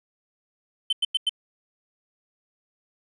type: tone bursts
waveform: triangle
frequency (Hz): 3073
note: G7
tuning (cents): -35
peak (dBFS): -18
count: 4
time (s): 0.9-1.294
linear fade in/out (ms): 5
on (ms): 28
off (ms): 94
effects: resampled to 22050 Hz + 10-bit